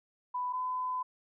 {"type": "tone pair in turn", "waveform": "sine", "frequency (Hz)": [994, 1010.2], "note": ["B5", "B5"], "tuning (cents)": [11, 39], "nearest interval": "unison", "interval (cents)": 28, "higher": "second", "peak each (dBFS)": [-31, -31], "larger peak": "neither", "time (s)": [[0.34, 0.53], [0.53, 1.03]], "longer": "second", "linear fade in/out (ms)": 10, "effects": []}